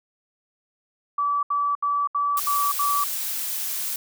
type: tone bursts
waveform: sine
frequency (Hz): 1152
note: D6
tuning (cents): -34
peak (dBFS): -20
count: 6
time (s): 1.18-3.04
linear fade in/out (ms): 5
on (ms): 250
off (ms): 72
type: noise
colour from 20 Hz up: blue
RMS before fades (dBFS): -28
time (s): 2.37-3.96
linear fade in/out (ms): 2
effects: none